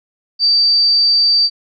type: tone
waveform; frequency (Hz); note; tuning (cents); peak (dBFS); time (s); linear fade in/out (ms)
sine; 4642; D8; -21; -9; 0.39-1.5; 50
effects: none